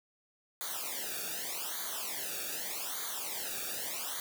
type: noise with flanger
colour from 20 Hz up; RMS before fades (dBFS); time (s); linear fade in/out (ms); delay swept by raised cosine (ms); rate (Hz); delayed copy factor
white; -38; 0.61-4.2; 0; 0.37 to 0.99; 0.83; -1
effects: none